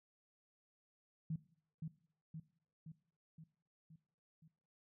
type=tone with echo; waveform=sine; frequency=159.2 Hz; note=D#3; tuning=40 cents sharp; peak=-37 dBFS; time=1.3-1.36 s; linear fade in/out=5 ms; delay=520 ms; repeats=6; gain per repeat=-4 dB; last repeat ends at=4.48 s; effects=noise-tail reverb RT60 0.6 s tail -18 dB re dry